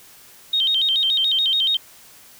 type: tone with vibrato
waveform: sine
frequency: 3421 Hz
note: A7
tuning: 49 cents flat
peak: -16 dBFS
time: 0.53-1.77 s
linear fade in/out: 5 ms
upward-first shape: square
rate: 7 Hz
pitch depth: 150 cents each way
effects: white hiss -47 dBFS RMS until 2.39 s